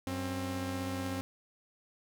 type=tone pair together; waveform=sawtooth; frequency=94.1 / 266.2 Hz; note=F#2 / C4; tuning=+30 / +30 cents; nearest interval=octave + tritone; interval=1800 cents; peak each=-34 / -32 dBFS; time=0.07-1.21 s; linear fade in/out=0 ms; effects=none